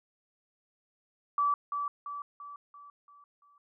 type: tone with echo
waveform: sine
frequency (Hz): 1154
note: D6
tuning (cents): -31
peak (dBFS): -24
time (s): 1.38-1.54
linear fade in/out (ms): 2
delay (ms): 340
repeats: 6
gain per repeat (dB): -6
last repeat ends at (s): 3.58
effects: none